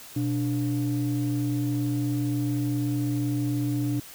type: tone pair together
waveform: sine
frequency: 123.49 / 293.7 Hz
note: B2 / D4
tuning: 0 / 0 cents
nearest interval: octave + minor third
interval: 1500 cents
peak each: -25 dBFS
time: 0.16-4 s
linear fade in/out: 5 ms
effects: tanh soft clip ceiling -19 dBFS + white hiss -45 dBFS RMS until 4.14 s